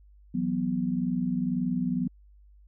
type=chord; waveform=sine; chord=E suspended second; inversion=none; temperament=equal; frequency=164.81 / 185 / 246.9 Hz; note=E3 / F#3 / B3; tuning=0 / 0 / 0 cents; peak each=-33 / -29 / -28 dBFS; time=0.34-2.08 s; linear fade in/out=10 ms; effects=added 50 Hz sine -52 dBFS peak until 2.67 s